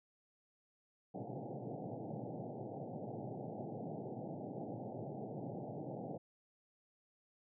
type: band-pass noise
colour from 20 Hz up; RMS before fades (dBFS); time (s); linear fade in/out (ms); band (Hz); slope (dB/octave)
pink; -45; 1.14-6.18; 10; 110 to 820; 96
effects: none